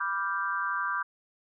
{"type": "chord", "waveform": "sine", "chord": "G dominant seventh", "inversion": "first", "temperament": "equal", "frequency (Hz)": [987.8, 1174.7, 1396.9, 1568], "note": ["B5", "D6", "F6", "G6"], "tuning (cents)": [0, 0, 0, 0], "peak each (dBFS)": [-36, -31, -36, -32], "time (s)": [0, 1.03], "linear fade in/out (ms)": 10, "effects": []}